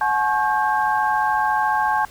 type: tone cluster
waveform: sine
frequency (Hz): 739 / 853 / 1091 / 1592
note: F#5 / G#5 / C#6 / G6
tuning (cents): -2 / +46 / -28 / +26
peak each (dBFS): -27 / -19 / -24 / -24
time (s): 0.01-2.05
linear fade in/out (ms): 2
effects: pink hiss -45 dBFS RMS until 2.1 s